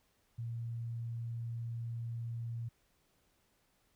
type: tone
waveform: sine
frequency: 116.5 Hz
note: A#2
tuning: 1 cent flat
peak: -37 dBFS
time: 0.38-2.69 s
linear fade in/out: 10 ms
effects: pink hiss -74 dBFS RMS until 3.95 s